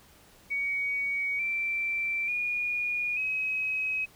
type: tone with pitch steps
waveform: sine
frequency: 2249 / 2343 / 2441 / 2543 Hz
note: C#7 / D7 / D#7 / D#7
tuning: +24 / -5 / -34 / +37 cents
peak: -27 dBFS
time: 0.5-4.06 s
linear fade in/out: 20 ms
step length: 890 ms
effects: pink hiss -57 dBFS RMS until 4.15 s